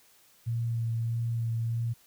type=tone with vibrato; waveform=sine; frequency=115.6 Hz; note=A#2; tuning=14 cents flat; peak=-27 dBFS; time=0.46-1.94 s; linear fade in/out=20 ms; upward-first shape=sine; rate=1.6 Hz; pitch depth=16 cents each way; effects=white hiss -61 dBFS RMS until 2.06 s